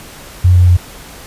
sine tone with pitch steps, 90.3 / 89.52 / 88.75 Hz, F#2 / F2 / F2, -42 / +43 / +28 cents, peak -4 dBFS, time 0.44-0.77 s, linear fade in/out 10 ms, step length 110 ms, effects pink hiss -34 dBFS RMS until 1.26 s + resampled to 32000 Hz

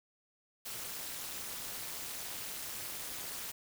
white noise with amplitude modulation, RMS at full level -38 dBFS, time 0.65-3.52 s, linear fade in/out 10 ms, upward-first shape sine, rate 229 Hz, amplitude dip 95%, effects none

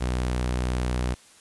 sawtooth tone, 61.9 Hz, B1, 5 cents sharp, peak -20 dBFS, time 0-1.15 s, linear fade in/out 20 ms, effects white hiss -53 dBFS RMS until 1.4 s + resampled to 24000 Hz

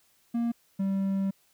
triangle tone pair in turn, 234.6 / 194.39 Hz, A#3 / G3, +11 / -14 cents, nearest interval minor third, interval 325 cents, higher first, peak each -23 dBFS, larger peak neither, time 0.34-0.52 / 0.79-1.31 s, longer second, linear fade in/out 10 ms, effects white hiss -66 dBFS RMS until 1.53 s

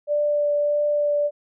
sine tone with vibrato, 587.3 Hz, D5, in tune, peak -18 dBFS, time 0.07-1.31 s, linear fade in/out 50 ms, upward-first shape triangle, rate 1.6 Hz, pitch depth 10 cents each way, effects none

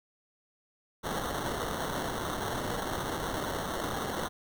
violet noise with sample-and-hold, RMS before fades -34 dBFS, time 1.03-4.29 s, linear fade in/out 20 ms, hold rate 2450 Hz, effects none

